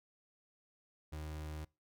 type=tone; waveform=35% pulse; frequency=76.9 Hz; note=D#2; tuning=20 cents flat; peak=-40 dBFS; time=1.12-1.65 s; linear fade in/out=10 ms; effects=noise-tail reverb RT60 0.3 s tail -25 dB re dry